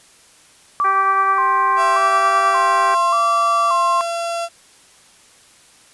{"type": "tone with vibrato", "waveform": "sine", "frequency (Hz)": 1108.7, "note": "C#6", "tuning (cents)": 0, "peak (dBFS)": -14, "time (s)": [0.8, 4.01], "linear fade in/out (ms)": 0, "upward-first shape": "square", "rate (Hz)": 0.86, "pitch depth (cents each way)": 79}
{"type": "harmonic tone", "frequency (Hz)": 390, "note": "G4", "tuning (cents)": -9, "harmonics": [1, 2, 3, 4, 5, 6], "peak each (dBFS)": [-30, -24, -27, -24, -30, -34], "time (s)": [0.84, 2.95], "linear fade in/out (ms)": 10}
{"type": "tone with pitch glide", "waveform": "35% pulse", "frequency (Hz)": [672, 679.4], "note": ["E5", "F5"], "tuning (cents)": [33, -48], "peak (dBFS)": -19, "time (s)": [1.76, 4.49], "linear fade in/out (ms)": 50, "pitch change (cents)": 19, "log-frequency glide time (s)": [2.02, 2.3]}
{"effects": ["white hiss -49 dBFS RMS until 5.93 s", "resampled to 24000 Hz"]}